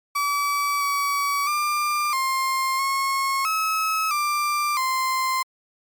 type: tone with pitch steps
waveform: 35% pulse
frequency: 1148 / 1137 / 1193 / 1059 / 1087 / 1289 / 1184 / 1043 Hz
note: D6 / C#6 / D6 / C6 / C#6 / E6 / D6 / C6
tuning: -40 / +44 / +27 / +21 / -34 / -39 / +14 / -6 cents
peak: -19 dBFS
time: 0.15-5.43 s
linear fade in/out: 10 ms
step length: 660 ms
effects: MP3 96 kbps